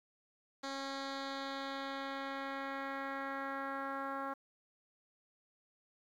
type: tone with low-pass filter sweep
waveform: 10% pulse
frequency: 273 Hz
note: C#4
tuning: 26 cents flat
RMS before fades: -41 dBFS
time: 0.63-4.34 s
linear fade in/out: 10 ms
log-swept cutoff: 5300 to 1300 Hz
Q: 1.8
effects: 11-bit